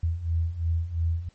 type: beating tone pair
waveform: sine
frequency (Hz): 81.3 / 84.2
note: E2 / E2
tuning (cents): -23 / +37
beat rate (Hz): 2.9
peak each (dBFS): -29 / -25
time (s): 0.03-1.29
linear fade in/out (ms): 5
effects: pink hiss -64 dBFS RMS until 1.34 s + MP3 32 kbps